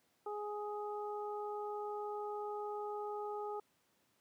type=harmonic tone; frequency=416.7 Hz; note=G#4; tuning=6 cents sharp; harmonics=1 / 2 / 3; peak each=-41 / -43 / -48 dBFS; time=0.26-3.6 s; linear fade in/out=5 ms; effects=pink hiss -75 dBFS RMS until 4.2 s + high-pass 150 Hz 12 dB/octave